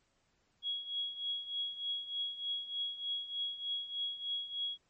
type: tone with tremolo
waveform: sine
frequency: 3322 Hz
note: G#7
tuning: in tune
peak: -32 dBFS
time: 0.62-4.78 s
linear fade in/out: 50 ms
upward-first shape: triangle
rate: 3.3 Hz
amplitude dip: 80%
effects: pink hiss -75 dBFS RMS until 4.89 s + MP3 32 kbps

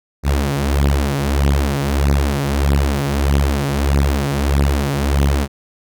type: beating tone pair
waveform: sawtooth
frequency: 69.3 / 70.9 Hz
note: C#2 / C#2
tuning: 0 / +40 cents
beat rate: 1.6 Hz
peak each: -13 dBFS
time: 0.23-5.48 s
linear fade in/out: 50 ms
effects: none

